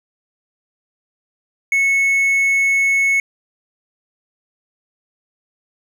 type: tone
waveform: triangle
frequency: 2200 Hz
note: C#7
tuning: 14 cents flat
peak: -11 dBFS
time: 1.72-3.2 s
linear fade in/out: 2 ms
effects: none